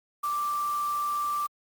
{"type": "tone in noise", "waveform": "sine", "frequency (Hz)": 1174.7, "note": "D6", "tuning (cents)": 0, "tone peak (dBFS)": -26, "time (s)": [0.23, 1.47], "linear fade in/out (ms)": 10, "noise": "white", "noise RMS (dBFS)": -44, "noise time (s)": [0.23, 1.47], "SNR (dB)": 15, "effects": ["Opus 48 kbps"]}